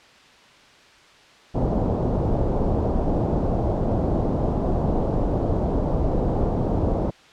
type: low-pass noise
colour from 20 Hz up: pink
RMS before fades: -22 dBFS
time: 1.54-7.11 s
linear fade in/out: 20 ms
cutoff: 760 Hz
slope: 24 dB/octave
effects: white hiss -50 dBFS RMS until 7.32 s + low-pass 4000 Hz 12 dB/octave